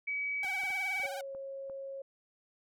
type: tone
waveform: sine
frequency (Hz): 2276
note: C#7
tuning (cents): +45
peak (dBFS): -32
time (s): 0.07-1.07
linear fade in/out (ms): 10
type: tone with vibrato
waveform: sawtooth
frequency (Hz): 771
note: G5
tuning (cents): -29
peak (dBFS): -36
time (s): 0.43-1.21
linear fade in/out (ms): 2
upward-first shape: triangle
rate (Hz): 19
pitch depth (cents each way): 110
type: clicks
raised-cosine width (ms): 1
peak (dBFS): -39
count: 7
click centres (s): 0.446 / 0.636 / 0.704 / 0.999 / 1.054 / 1.349 / 1.698
type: tone with pitch glide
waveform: sine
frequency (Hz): 554.4 to 544.6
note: C#5 to C#5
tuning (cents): 0 to -31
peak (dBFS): -39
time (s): 1.03-2.02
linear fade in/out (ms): 5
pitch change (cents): -31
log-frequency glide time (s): 1.18-1.3
effects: none